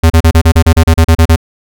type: tone bursts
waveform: square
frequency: 82 Hz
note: E2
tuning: 9 cents flat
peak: -3 dBFS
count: 13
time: 0.03-1.361 s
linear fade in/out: 10 ms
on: 71 ms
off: 34 ms
effects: none